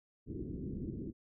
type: low-pass noise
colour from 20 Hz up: white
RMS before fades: -41 dBFS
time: 0.26-1.13 s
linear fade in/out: 50 ms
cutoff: 370 Hz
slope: 48 dB/octave
effects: none